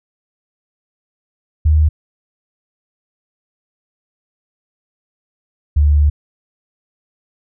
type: tone pair in turn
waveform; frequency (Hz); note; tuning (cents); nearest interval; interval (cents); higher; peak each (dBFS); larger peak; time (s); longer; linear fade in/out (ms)
sine; 76.9 / 73.49; D#2 / D2; -20 / +2; minor second; 78; first; -8; neither; 1.65-1.89 / 5.76-6.1; second; 10
effects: none